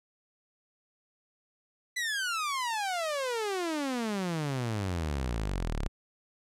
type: exponential sweep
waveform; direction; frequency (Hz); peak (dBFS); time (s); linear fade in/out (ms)
sawtooth; down; 2017 to 32.7; -26; 1.96-5.88; 10
effects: low-pass 10000 Hz 12 dB/octave